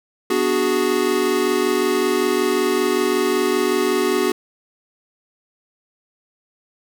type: chord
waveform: square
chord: G# half-diminished seventh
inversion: first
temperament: equal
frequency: 246.9 / 293.7 / 370 / 415.3 Hz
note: B3 / D4 / F#4 / G#4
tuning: 0 / 0 / 0 / 0 cents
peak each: -26 / -26 / -20 / -23 dBFS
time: 0.3-4.32 s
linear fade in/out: 5 ms
effects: none